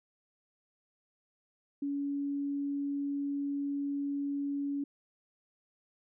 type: tone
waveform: sine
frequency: 282.6 Hz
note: C#4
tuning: 34 cents sharp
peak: -31 dBFS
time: 1.82-4.84 s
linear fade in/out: 5 ms
effects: none